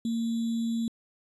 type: tone with sample-and-hold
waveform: sine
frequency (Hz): 229.3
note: A#3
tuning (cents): -28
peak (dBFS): -26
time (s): 0.05-0.88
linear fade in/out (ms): 2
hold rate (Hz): 3675
effects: resampled to 24000 Hz